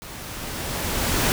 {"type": "noise with level ramp", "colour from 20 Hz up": "pink", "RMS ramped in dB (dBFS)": [-38, -20], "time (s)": [0.02, 1.32], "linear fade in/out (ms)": 0, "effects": []}